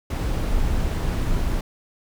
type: noise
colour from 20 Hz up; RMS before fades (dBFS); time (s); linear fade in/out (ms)
brown; -22; 0.1-1.61; 5
effects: none